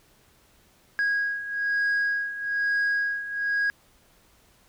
sine beating tone pair, 1645 / 1646.1 Hz, G#6 / G#6, -17 / -16 cents, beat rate 1.1 Hz, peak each -27 / -23 dBFS, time 0.99-3.7 s, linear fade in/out 0 ms, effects tanh soft clip ceiling -20 dBFS + pink hiss -60 dBFS RMS until 4.68 s

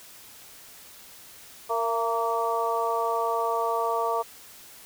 harmonic tone with a mistuned harmonic, 230.5 Hz, A#3, 19 cents flat, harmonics 2 / 3 / 4 / 5, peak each -29 / -29 / -29 / -29 dBFS, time 1.69-4.23 s, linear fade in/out 20 ms, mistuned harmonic 3, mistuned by -33 cents, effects white hiss -48 dBFS RMS until 4.85 s

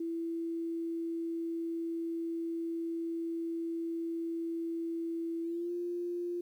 sine tone with pitch glide, 332.6 to 349.3 Hz, E4 to F4, +16 to 0 cents, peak -33 dBFS, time 0-6.41 s, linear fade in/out 5 ms, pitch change +84 cents, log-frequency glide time 5.43-5.72 s, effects 11-bit

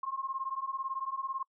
sine beating tone pair, 1059 / 1077 Hz, C6 / C6, +21 / +50 cents, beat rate 18 Hz, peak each -37 / -36 dBFS, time 0.03-1.43 s, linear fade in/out 5 ms, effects noise-tail reverb RT60 0.1 s tail -26 dB re dry

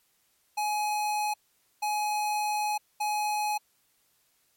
square tone bursts at uneven times, 841 Hz, G#5, 22 cents sharp, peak -27 dBFS, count 3, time 0.57-1.34 / 1.82-2.78 / 3-3.58 s, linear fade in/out 10 ms, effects white hiss -69 dBFS RMS until 4.56 s + MP3 64 kbps

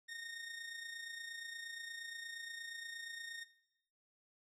sawtooth tone with amplitude modulation, 1844 Hz, A#6, 19 cents flat, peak -39 dBFS, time 0.08-3.45 s, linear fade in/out 20 ms, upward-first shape sine, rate 28.5 Hz, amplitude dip 50%, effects noise-tail reverb RT60 0.8 s tail -17 dB re dry + low-pass 9000 Hz 12 dB/octave

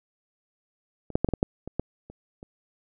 clicks, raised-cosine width 2 ms, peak -26 / -6 / -8 / -12 / -11 / -7 / -22 / -12 / -29 / -28 dBFS, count 10, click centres 1.103 / 1.155 / 1.246 / 1.288 / 1.337 / 1.429 / 1.676 / 1.796 / 2.1 / 2.429 s, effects none

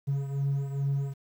triangle beating tone pair, 138.59 / 140.99 Hz, C#3 / C#3, 0 / +30 cents, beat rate 2.4 Hz, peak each -25 / -31 dBFS, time 0.07-1.14 s, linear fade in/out 20 ms, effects tanh soft clip ceiling -19 dBFS + 10-bit

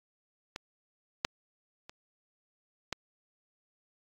clicks, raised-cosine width 0.2 ms, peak -20 / -9 / -28 / -15 dBFS, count 4, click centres 0.561 / 1.249 / 1.895 / 2.927 s, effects AAC 48 kbps

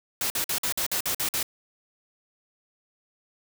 white noise bursts, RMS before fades -27 dBFS, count 9, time 0.21-1.429 s, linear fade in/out 2 ms, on 91 ms, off 50 ms, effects none

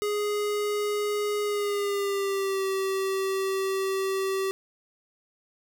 square tone with pitch glide, 415.3 to 385.3 Hz, G#4 to G4, 0 to -30 cents, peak -26 dBFS, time 0.02-4.51 s, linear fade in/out 0 ms, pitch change -130 cents, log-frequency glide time 1.43-2.65 s, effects none

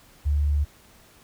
sine tone, 72.9 Hz, D2, 12 cents flat, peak -19 dBFS, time 0.25-0.65 s, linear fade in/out 20 ms, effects pink hiss -54 dBFS RMS until 1.23 s

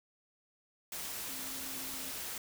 sine tone in noise, 265.3 Hz, C4, 24 cents sharp, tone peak -51 dBFS, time 1.29-2.11 s, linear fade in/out 2 ms, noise white, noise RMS -41 dBFS, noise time 0.92-2.38 s, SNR -13 dB, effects none

